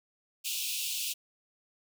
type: high-pass noise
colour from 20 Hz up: pink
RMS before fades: -34 dBFS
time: 0.44-1.14 s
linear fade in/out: 20 ms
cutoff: 2500 Hz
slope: 96 dB/octave
effects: none